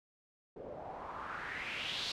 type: noise with low-pass filter sweep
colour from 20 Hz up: white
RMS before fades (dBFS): -42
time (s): 0.56-2.12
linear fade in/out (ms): 5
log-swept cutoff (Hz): 480 to 4300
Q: 3.7
effects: none